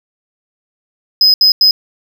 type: tone bursts at uneven times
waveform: triangle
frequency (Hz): 5050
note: D#8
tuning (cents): +25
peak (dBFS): -4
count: 3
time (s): 1.21-1.34 / 1.41-1.52 / 1.61-1.71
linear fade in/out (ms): 2
effects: none